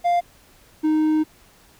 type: tone pair in turn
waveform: triangle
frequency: 698.5 / 310.3 Hz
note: F5 / D#4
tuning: 0 / -5 cents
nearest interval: octave + major second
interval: 1405 cents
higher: first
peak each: -14 dBFS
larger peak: neither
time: 0.04-0.21 / 0.83-1.24 s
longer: second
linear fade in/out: 20 ms
effects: pink hiss -53 dBFS RMS until 1.79 s